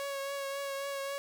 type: tone with vibrato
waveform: sawtooth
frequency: 554.4 Hz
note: C#5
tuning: in tune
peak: -31 dBFS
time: 0-1.18 s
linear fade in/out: 0 ms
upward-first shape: triangle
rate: 3.7 Hz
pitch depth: 24 cents each way
effects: none